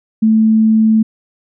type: tone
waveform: sine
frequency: 219.9 Hz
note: A3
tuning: 1 cent flat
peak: -7 dBFS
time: 0.22-1.03 s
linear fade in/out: 10 ms
effects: none